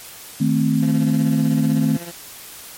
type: chord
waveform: sine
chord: A diminished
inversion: second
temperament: equal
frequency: 155.56 / 220 / 261.6 Hz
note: Eb3 / A3 / C4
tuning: 0 / 0 / 0 cents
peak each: -19 dBFS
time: 0.4-1.97 s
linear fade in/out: 10 ms
type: tone with tremolo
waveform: 15% pulse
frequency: 171.3 Hz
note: F3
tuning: 33 cents flat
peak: -23 dBFS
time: 0.82-2.12 s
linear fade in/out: 10 ms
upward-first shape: triangle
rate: 16 Hz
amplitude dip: 75%
effects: white hiss -38 dBFS RMS until 2.77 s + MP3 64 kbps